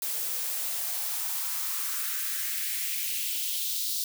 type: noise with high-pass filter sweep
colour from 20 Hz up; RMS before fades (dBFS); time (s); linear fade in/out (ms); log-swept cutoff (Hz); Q
blue; -31; 0.02-4.04; 2; 400 to 4300; 2.5
effects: none